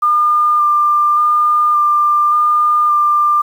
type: tone with vibrato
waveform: sine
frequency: 1200 Hz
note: D6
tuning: 37 cents sharp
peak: -9 dBFS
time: 0.02-3.42 s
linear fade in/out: 10 ms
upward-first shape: square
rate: 0.87 Hz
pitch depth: 11 cents each way
effects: 7-bit